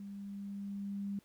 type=tone with level ramp; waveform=sine; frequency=200 Hz; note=G3; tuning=35 cents sharp; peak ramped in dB=-43 to -35 dBFS; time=0-1.19 s; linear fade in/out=2 ms; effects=pink hiss -69 dBFS RMS until 1.24 s